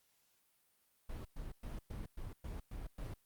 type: noise bursts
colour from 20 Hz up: brown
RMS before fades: -44 dBFS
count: 8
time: 1.09-3.14 s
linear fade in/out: 5 ms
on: 160 ms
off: 110 ms
effects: white hiss -75 dBFS RMS until 3.25 s + Opus 48 kbps